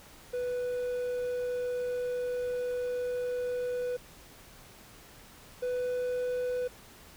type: tone pair in turn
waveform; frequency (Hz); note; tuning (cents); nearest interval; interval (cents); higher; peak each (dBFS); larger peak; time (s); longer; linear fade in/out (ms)
triangle; 493.9 / 497; B4 / B4; 0 / +11; unison; 11; second; -28 / -27; second; 0.33-3.97 / 5.62-6.68; first; 10
effects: pink hiss -53 dBFS RMS until 7.16 s